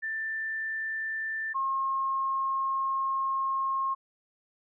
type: tone pair in turn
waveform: sine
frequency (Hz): 1775 / 1075.2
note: A6 / C6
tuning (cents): +15 / +47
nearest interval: major sixth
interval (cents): 868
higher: first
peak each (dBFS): -30 / -26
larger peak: second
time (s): 0.02-1.54 / 1.54-3.95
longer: second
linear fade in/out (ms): 20
effects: none